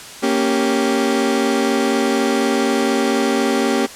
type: chord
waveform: 30% pulse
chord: G diminished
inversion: first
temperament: equal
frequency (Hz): 233.1 / 277.2 / 392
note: Bb3 / Db4 / G4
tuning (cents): 0 / 0 / 0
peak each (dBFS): -17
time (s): 0.22-3.87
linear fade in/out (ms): 20
effects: white hiss -35 dBFS RMS until 3.95 s + low-pass 9000 Hz 12 dB/octave

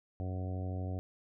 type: harmonic tone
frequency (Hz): 92.5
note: F#2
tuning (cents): 0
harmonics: 1 / 2 / 3 / 4 / 5 / 6 / 7 / 8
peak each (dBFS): -35 / -45 / -45 / -51 / -51 / -51 / -51 / -51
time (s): 0.2-0.99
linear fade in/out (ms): 0
effects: none

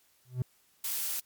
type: tone with exponential growth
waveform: triangle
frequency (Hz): 126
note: B2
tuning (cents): +35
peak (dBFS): -22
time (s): 0.25-0.42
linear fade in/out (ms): 2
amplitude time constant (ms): 35
type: noise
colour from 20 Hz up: blue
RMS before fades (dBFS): -33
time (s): 0.84-1.2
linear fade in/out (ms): 5
effects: white hiss -67 dBFS RMS until 1.25 s + MP3 96 kbps

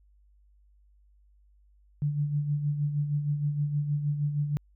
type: tone with tremolo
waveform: sine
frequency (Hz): 146.4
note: D3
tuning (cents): -5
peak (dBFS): -23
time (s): 2.02-4.57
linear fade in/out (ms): 0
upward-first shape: sine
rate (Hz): 6.4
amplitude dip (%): 55
effects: added 50 Hz sine -58 dBFS peak until 4.75 s

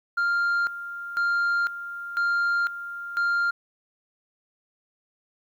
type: tone with tremolo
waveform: sine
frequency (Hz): 1396.9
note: F6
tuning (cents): 0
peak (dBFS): -18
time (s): 0.17-3.51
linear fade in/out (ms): 10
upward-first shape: square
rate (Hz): 1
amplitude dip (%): 80
effects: tanh soft clip ceiling -20 dBFS + 10-bit

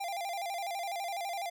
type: tone with vibrato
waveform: square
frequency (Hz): 740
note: F#5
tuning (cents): 0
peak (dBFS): -35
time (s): 0-1.5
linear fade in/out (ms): 10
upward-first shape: square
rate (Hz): 12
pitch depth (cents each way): 120
effects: none

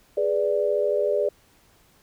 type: chord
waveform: sine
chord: G# diminished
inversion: none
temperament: equal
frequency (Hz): 415.3 / 493.9 / 587.3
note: G#4 / B4 / D5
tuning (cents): 0 / 0 / 0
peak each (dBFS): -24 / -27 / -23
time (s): 0.17-1.29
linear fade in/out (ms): 5
effects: pink hiss -59 dBFS RMS until 2.02 s

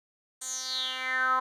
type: tone with band-pass filter sweep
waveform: 10% pulse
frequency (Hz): 258.3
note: C4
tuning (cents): -22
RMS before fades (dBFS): -30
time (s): 0.41-1.4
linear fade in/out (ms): 10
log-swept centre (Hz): 8200 to 1100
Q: 7
effects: none

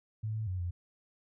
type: tone with pitch steps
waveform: sine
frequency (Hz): 108.7 / 109.6 / 92.2 / 87.8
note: A2 / A2 / F#2 / F2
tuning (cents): -21 / -6 / -6 / +10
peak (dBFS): -32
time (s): 0.23-0.71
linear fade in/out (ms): 10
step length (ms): 120
effects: none

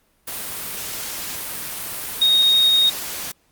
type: tone in noise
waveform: sine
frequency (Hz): 3729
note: A#7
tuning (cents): 0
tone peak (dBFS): -12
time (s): 2.21-2.9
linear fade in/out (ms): 10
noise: white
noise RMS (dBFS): -29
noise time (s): 0.27-3.32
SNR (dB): +14
effects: pink hiss -62 dBFS RMS until 3.51 s + Opus 32 kbps

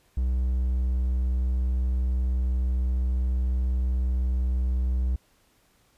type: tone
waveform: triangle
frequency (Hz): 62.9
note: B1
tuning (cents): +32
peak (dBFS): -20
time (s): 0.17-5.16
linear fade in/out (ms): 5
effects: pink hiss -64 dBFS RMS until 5.97 s + resampled to 32000 Hz

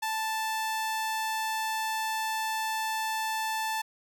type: tone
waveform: sawtooth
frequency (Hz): 880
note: A5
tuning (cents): 0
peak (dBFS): -25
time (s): 0.02-3.82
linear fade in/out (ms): 10
effects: none

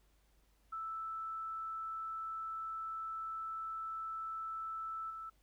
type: tone with level steps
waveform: sine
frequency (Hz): 1318.5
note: E6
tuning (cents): 0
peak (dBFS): -39 / -43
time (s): 0.72-5.3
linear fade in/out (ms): 10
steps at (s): 5.1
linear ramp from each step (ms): 5
effects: added 50 Hz sine -69 dBFS peak until 5.42 s + pink hiss -75 dBFS RMS until 5.42 s

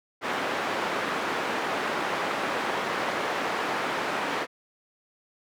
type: band-pass noise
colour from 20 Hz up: white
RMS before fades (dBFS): -29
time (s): 0.21-4.47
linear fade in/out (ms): 50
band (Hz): 250 to 1500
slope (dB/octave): 12
effects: none

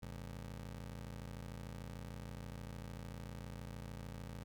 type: ring-modulated tone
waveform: 25% pulse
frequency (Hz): 86.8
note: F2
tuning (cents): -10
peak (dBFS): -39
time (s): 0.02-4.44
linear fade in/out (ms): 10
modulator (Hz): 26.5
effects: none

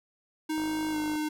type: tone with pitch glide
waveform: square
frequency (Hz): 311.9 to 305.1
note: D#4 to D#4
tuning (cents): +4 to -34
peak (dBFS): -29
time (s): 0.49-1.29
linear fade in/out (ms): 10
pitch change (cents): -38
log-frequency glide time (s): 0.91-0.97
type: click train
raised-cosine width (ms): 1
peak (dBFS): -29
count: 31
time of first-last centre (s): 0.58-1.155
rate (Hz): 52.2
effects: none

